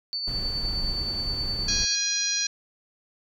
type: tone with tremolo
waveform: sine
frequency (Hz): 4500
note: C#8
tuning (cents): +25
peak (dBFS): -26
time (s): 0.13-1.95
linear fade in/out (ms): 0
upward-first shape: sine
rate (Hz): 9.6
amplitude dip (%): 35
type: noise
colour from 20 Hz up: brown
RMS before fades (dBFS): -32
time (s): 0.27-1.85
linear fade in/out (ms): 5
type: harmonic tone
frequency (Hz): 823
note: G#5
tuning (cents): -16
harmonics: 2 / 3 / 4 / 5 / 6 / 7 / 8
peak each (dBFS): -36 / -35 / -37 / -28 / -35 / -27 / -36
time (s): 1.68-2.47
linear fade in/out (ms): 5
effects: none